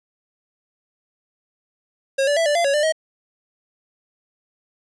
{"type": "tone with pitch steps", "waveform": "square", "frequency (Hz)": [542, 579, 661, 587, 685, 557, 595, 634], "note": ["C#5", "D5", "E5", "D5", "F5", "C#5", "D5", "D#5"], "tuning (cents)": [-39, -25, 5, -1, -34, 8, 22, 32], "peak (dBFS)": -17, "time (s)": [2.18, 2.924], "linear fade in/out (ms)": 10, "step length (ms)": 93, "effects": ["resampled to 22050 Hz", "9-bit"]}